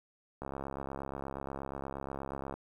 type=click train; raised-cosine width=1 ms; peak=-25 dBFS; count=146; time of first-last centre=0.42-2.54 s; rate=68.4 Hz; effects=10-bit